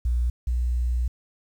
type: tone pair in turn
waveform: sine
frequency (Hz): 60 / 60.73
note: B1 / B1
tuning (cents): -49 / -28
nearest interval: unison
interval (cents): 21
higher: second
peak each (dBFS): -20 / -21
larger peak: first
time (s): 0.05-0.3 / 0.47-1.08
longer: second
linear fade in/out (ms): 5
effects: 9-bit